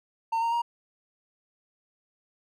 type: tone with pitch steps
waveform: triangle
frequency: 909 / 925.4 / 942.1 Hz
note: A#5 / A#5 / A#5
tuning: -44 / -13 / +18 cents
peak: -22 dBFS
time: 0.32-0.62 s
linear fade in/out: 10 ms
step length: 100 ms
effects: none